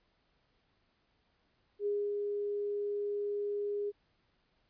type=tone with ADSR envelope; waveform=sine; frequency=410 Hz; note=G#4; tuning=22 cents flat; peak=-29 dBFS; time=1.79-3.92 s; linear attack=71 ms; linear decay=260 ms; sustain=-3 dB; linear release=33 ms; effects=pink hiss -74 dBFS RMS until 4.69 s + resampled to 11025 Hz